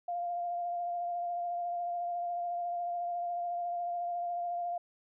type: tone with vibrato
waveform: sine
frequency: 698.5 Hz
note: F5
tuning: in tune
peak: -32 dBFS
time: 0.08-4.78 s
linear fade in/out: 5 ms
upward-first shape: sine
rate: 14 Hz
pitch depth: 19 cents each way
effects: none